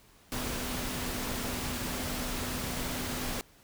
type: tone in noise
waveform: sine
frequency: 248.7 Hz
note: B3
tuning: 12 cents sharp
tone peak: -40 dBFS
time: 0.32-3.41 s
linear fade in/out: 0 ms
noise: pink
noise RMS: -35 dBFS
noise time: 0.32-3.41 s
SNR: -8 dB
effects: pink hiss -60 dBFS RMS until 3.63 s